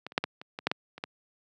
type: clicks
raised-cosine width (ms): 0.3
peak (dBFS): -21 / -29 / -7 / -12 / -26 / -20 / -9 / -11 / -27 / -16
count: 10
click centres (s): 0.066 / 0.121 / 0.179 / 0.24 / 0.415 / 0.589 / 0.67 / 0.715 / 0.98 / 1.039
effects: high-pass 150 Hz 12 dB/octave